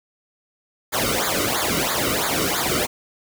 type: noise with flanger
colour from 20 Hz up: pink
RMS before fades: -22 dBFS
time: 0.92-2.87 s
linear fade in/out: 20 ms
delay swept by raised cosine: 0.35 to 1.21 ms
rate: 3 Hz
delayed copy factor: -1
effects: none